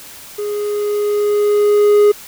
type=tone with level ramp; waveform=triangle; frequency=414.8 Hz; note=G#4; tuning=2 cents flat; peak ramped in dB=-17 to -4 dBFS; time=0.38-2.12 s; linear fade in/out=10 ms; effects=white hiss -36 dBFS RMS until 2.27 s